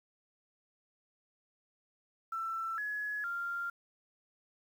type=tone with pitch steps; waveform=sine; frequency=1336 / 1689 / 1391 Hz; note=E6 / G#6 / F6; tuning=+23 / +29 / -7 cents; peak=-34 dBFS; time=2.32-3.7 s; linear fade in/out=5 ms; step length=460 ms; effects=10-bit